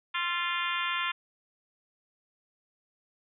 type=harmonic tone with a mistuned harmonic; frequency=349.2 Hz; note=F4; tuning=in tune; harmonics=3 / 4 / 5 / 6 / 7 / 8 / 9 / 10; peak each=-34 / -35 / -36 / -37 / -37 / -38 / -39 / -39 dBFS; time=0.14-1.12 s; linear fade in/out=10 ms; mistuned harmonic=4; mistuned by=-31 cents; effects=none